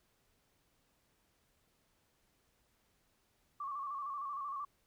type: tone with vibrato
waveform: sine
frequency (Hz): 1130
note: C#6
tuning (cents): +33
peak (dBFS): -38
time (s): 3.6-4.65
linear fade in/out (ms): 5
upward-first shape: square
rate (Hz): 13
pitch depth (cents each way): 58
effects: pink hiss -75 dBFS RMS until 4.86 s